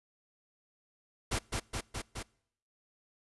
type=noise with echo; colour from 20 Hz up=pink; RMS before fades=-32 dBFS; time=1.31-1.39 s; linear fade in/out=10 ms; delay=210 ms; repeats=4; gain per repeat=-2 dB; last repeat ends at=2.23 s; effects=noise-tail reverb RT60 0.7 s tail -25 dB re dry + resampled to 24000 Hz